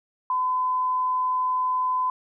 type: tone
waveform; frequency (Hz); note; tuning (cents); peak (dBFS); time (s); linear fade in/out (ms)
sine; 1014; B5; +45; -21; 0.3-2.1; 2
effects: none